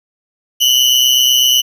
35% pulse tone pair together, 2921 / 3049 Hz, F#7 / G7, -23 / -49 cents, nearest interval minor second, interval 74 cents, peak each -10 dBFS, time 0.6-1.62 s, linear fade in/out 20 ms, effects none

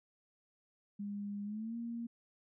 sine tone with pitch glide, 203.4 to 233.6 Hz, G#3 to A#3, -36 to +4 cents, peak -38 dBFS, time 0.99-2.07 s, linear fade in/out 10 ms, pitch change +240 cents, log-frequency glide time 1.44-1.76 s, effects none

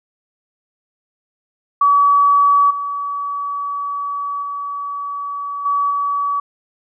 sine tone with level steps, 1140 Hz, C#6, 48 cents sharp, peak -9 / -20 / -22 / -14 / -16 dBFS, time 1.81-6.4 s, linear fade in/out 5 ms, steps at 2.7 / 4.42 / 5.65 / 5.9 s, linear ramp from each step 10 ms, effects none

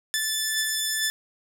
10% pulse beating tone pair, 1751 / 1753.2 Hz, A6 / A6, -9 / -7 cents, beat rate 2.2 Hz, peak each -16 / -23 dBFS, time 0.14-1.1 s, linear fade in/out 0 ms, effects none

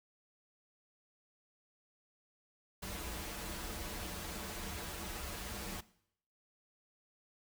pink noise with comb filter, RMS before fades -43 dBFS, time 2.82-5.81 s, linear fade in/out 10 ms, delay 7.6 ms, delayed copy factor -0.7, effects noise-tail reverb RT60 0.7 s tail -19 dB re dry

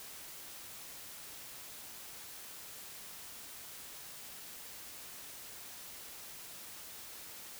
silence, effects white hiss -49 dBFS RMS until 7.59 s

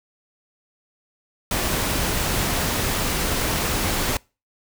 pink noise, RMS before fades -23 dBFS, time 1.51-4.17 s, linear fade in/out 2 ms, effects noise-tail reverb RT60 0.3 s tail -25 dB re dry

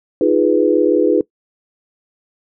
sine chord, F half-diminished seventh, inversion third, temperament equal, 311.1 / 349.2 / 415.3 / 493.9 Hz, Eb4 / F4 / Ab4 / Cb5, 0 / 0 / 0 / 0 cents, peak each -16 dBFS, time 0.21-1.21 s, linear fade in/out 2 ms, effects noise-tail reverb RT60 0.1 s tail -21 dB re dry

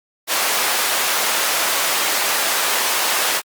pink high-pass noise, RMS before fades -19 dBFS, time 0.27-3.42 s, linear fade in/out 50 ms, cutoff 730 Hz, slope 12 dB/octave, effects Opus 48 kbps

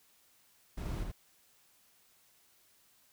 brown noise with echo, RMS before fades -38 dBFS, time 0.77-1.04 s, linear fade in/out 10 ms, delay 79 ms, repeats 1, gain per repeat -3 dB, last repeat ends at 1.119 s, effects white hiss -67 dBFS RMS until 3.12 s

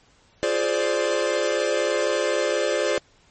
45% pulse chord, D half-diminished seventh, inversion first, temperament equal with one note detuned, 349.2 / 419.9 / 523.3 / 587.3 Hz, F4 / Ab4 / C5 / D5, 0 / +19 / 0 / 0 cents, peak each -29 / -27 / -25 / -25 dBFS, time 0.43-2.98 s, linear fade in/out 0 ms, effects pink hiss -58 dBFS RMS until 3.3 s + MP3 32 kbps

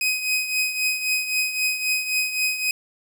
sawtooth tone with tremolo, 2514 Hz, D#7, 17 cents sharp, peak -15 dBFS, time 0.01-2.71 s, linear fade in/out 2 ms, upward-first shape triangle, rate 3.8 Hz, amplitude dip 70%, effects 8-bit

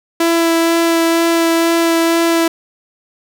sawtooth tone with vibrato, 332.9 Hz, E4, 17 cents sharp, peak -7 dBFS, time 0.2-2.48 s, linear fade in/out 5 ms, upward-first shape sine, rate 2.1 Hz, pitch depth 10 cents each way, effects none

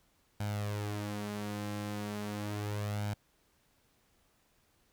sawtooth tone with flanger, 103.83 Hz, G#2, in tune, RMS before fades -37 dBFS, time 0.4-3.14 s, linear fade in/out 5 ms, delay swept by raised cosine 1.3 to 5.9 ms, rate 0.37 Hz, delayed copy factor +0.6, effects pink hiss -71 dBFS RMS until 4.92 s

